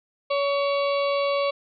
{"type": "harmonic tone with a mistuned harmonic", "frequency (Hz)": 563, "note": "C#5", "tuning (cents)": 27, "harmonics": [1, 2, 4, 5, 6, 7, 8], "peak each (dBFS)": [-22, -28, -34, -36, -38, -39, -40], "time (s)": [0.3, 1.51], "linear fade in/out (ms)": 10, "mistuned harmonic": 5, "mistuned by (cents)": -34, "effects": []}